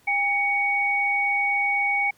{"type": "tone pair together", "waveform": "sine", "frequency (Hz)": [805.1, 2238], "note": ["G5", "C#7"], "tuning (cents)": [46, 16], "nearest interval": "octave + tritone", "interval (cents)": 1770, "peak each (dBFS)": [-26, -21], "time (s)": [0.07, 2.11], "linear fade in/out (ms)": 10, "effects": ["pink hiss -59 dBFS RMS until 2.17 s", "high-pass 80 Hz 12 dB/octave"]}